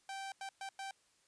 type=tone bursts at uneven times; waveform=sawtooth; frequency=780 Hz; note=G5; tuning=9 cents flat; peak=-38 dBFS; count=4; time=0.09-0.32 / 0.41-0.49 / 0.61-0.69 / 0.79-0.91 s; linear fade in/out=2 ms; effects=white hiss -72 dBFS RMS until 1.27 s + resampled to 22050 Hz